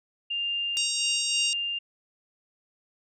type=tone with tremolo; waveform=sine; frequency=2800 Hz; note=F7; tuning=4 cents sharp; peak=-26 dBFS; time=0.3-1.79 s; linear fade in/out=10 ms; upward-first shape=sine; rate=1.1 Hz; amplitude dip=25%
type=harmonic tone; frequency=932.3 Hz; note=A#5; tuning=in tune; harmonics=3 / 4 / 5 / 6 / 7 / 8 / 9; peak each=-35 / -35 / -34 / -32 / -38 / -36 / -34 dBFS; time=0.77-1.53 s; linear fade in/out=0 ms
effects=none